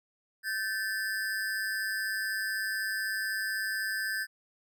square ring-modulated tone, 1648 Hz, G#6, 14 cents flat, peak -28 dBFS, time 0.43-4.27 s, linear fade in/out 50 ms, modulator 102 Hz, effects none

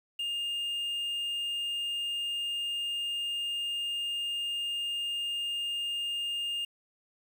triangle tone with quantisation, 2820 Hz, F7, 16 cents sharp, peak -29 dBFS, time 0.19-6.65 s, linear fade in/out 5 ms, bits 9, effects none

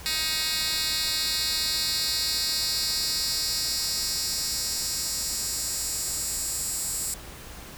10% pulse tone with high-pass filter sweep, 314.8 Hz, D#4, 20 cents sharp, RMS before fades -28 dBFS, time 0.06-7.14 s, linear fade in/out 0 ms, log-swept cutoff 3300 to 7800 Hz, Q 2.3, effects added 60 Hz sine -47 dBFS peak until 7.77 s + pink hiss -43 dBFS RMS until 7.77 s

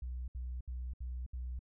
sine tone bursts, 62.1 Hz, B1, 10 cents sharp, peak -36 dBFS, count 5, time 0.02-1.592 s, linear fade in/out 5 ms, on 260 ms, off 68 ms, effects tanh soft clip ceiling -35 dBFS

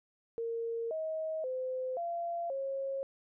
sine tone with pitch steps, 460.8 / 634 / 514 / 685 / 543 Hz, A#4 / D#5 / C5 / F5 / C#5, -20 / +32 / -31 / -34 / -36 cents, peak -33 dBFS, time 0.38-3.03 s, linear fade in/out 0 ms, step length 530 ms, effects none

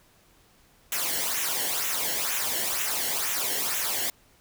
white noise with flanger, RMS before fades -28 dBFS, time 0.92-4.1 s, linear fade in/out 2 ms, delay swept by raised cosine 0.21 to 0.83 ms, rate 2.1 Hz, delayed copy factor -0.65, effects pink hiss -60 dBFS RMS until 4.4 s

